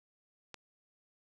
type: click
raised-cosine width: 0.2 ms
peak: -27 dBFS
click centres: 0.543 s
effects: 10-bit